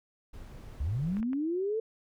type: noise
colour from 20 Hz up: brown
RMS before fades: -45 dBFS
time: 0.33-1.21 s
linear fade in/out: 10 ms
type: linear sweep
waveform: sine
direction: up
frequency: 58.27 to 453.8 Hz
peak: -28 dBFS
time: 0.8-1.8 s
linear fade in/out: 5 ms
type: clicks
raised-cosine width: 0.5 ms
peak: -31 dBFS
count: 3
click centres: 1.169 / 1.229 / 1.332 s
effects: none